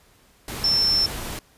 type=tone in noise; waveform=sine; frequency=5360 Hz; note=E8; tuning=28 cents sharp; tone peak=-17 dBFS; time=0.64-1.06 s; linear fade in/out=2 ms; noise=pink; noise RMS=-32 dBFS; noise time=0.48-1.39 s; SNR=+12 dB; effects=pink hiss -57 dBFS RMS until 1.57 s + resampled to 32000 Hz